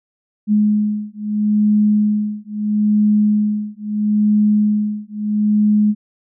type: beating tone pair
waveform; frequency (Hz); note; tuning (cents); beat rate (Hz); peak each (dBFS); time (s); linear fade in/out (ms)
sine; 209.8 / 210.56; G#3 / G#3; +18 / +24; 0.76; -16; 0.47-5.95; 50
effects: none